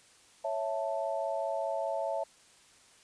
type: chord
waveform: sine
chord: A major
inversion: first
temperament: equal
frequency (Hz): 554.4 / 659.3 / 880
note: C#5 / E5 / A5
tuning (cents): 0 / 0 / 0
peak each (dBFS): -35 / -33 / -37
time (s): 0.44-2.24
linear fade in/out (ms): 10
effects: white hiss -60 dBFS RMS until 3.03 s + resampled to 22050 Hz